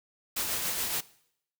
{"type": "noise with tremolo", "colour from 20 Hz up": "white", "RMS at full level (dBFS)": -30, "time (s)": [0.36, 1.01], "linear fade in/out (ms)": 10, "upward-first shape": "sine", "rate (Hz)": 7.1, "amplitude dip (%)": 35, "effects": ["noise-tail reverb RT60 0.7 s tail -20 dB re dry"]}